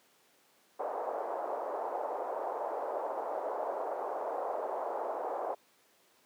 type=band-pass noise; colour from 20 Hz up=pink; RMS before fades=-36 dBFS; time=0.79-5.55 s; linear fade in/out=10 ms; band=490 to 870 Hz; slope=24 dB/octave; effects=pink hiss -66 dBFS RMS until 6.25 s + high-pass 300 Hz 12 dB/octave